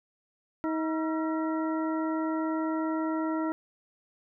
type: harmonic tone with a mistuned harmonic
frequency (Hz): 317.6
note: D#4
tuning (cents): +36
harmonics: 1 / 2 / 3 / 4 / 6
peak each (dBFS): -28 / -36 / -37 / -38 / -46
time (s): 0.64-3.52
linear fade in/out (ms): 0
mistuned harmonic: 4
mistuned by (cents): +110
effects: none